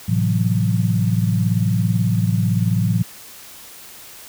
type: chord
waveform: sine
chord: F# half-diminished seventh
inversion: first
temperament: equal with one note detuned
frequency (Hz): 110 / 130.81 / 166.92 / 185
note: A2 / C3 / E3 / F#3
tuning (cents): 0 / 0 / +22 / 0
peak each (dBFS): -18 / -24 / -21 / -22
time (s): 0.08-3.03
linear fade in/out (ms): 10
effects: white hiss -40 dBFS RMS until 4.28 s